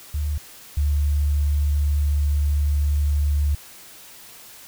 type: tone pair in turn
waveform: sine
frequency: 74.2 / 72.88 Hz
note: D2 / D2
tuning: +18 / -13 cents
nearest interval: unison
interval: 31 cents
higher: first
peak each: -21 / -17 dBFS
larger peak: second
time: 0.14-0.38 / 0.77-3.55 s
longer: second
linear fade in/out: 5 ms
effects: white hiss -44 dBFS RMS until 4.67 s